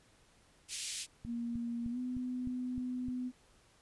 white band-pass noise, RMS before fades -41 dBFS, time 0.68-1.07 s, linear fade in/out 50 ms, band 2400 to 9600 Hz, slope 24 dB/octave
click train, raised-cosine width 5 ms, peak -32 dBFS, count 7, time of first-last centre 1.25-3.085 s, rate 3.27 Hz
sine tone with pitch glide, 235.5 to 250.9 Hz, A#3 to B3, +18 to +28 cents, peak -35 dBFS, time 1.25-3.32 s, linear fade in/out 50 ms, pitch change +110 cents, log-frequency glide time 1.9-1.98 s
effects pink hiss -66 dBFS RMS until 3.81 s + resampled to 24000 Hz

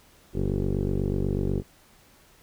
15% pulse tone with low-pass filter, 48.14 Hz, G1, 31 cents flat, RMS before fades -26 dBFS, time 0.33-1.63 s, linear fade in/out 50 ms, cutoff 350 Hz, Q 9.5, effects pink hiss -57 dBFS RMS until 2.42 s

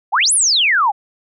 sine exponential two-way sweep, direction up then down, 697 to 11140 to 764 Hz, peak -11 dBFS, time 0.12-0.92 s, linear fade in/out 20 ms, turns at 0.33 s, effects none

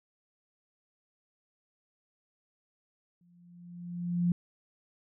sine tone with exponential growth, 174.61 Hz, F3, in tune, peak -22 dBFS, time 3.21-4.32 s, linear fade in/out 2 ms, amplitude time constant 240 ms, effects none

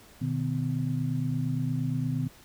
sine tone cluster, 124.3 / 152.9 / 252.5 Hz, B2 / D#3 / B3, +12 / -30 / +39 cents, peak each -30 / -30 / -32 dBFS, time 0.21-2.28 s, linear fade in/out 10 ms, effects pink hiss -54 dBFS RMS until 2.44 s

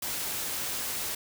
white noise, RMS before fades -33 dBFS, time 0.02-1.15 s, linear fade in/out 5 ms, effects none

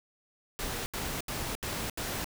pink noise bursts, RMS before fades -35 dBFS, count 5, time 0.59-2.244 s, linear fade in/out 0 ms, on 270 ms, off 76 ms, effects none

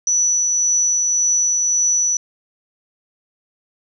sine tone with tremolo, 5930 Hz, F#8, 3 cents sharp, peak -13 dBFS, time 0.07-2.17 s, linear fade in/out 2 ms, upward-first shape triangle, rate 1.8 Hz, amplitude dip 25%, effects none

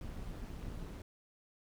brown noise with amplitude modulation, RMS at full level -41 dBFS, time 0.01-1.02 s, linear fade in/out 2 ms, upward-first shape sine, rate 201 Hz, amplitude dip 65%, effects none

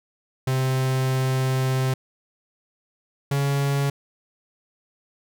45% pulse tone pair in turn, 130.9 / 140.07 Hz, C3 / C#3, +1 / +18 cents, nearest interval minor second, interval 117 cents, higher second, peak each -20 dBFS, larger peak neither, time 0.47-1.94 / 3.31-3.9 s, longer first, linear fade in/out 5 ms, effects none

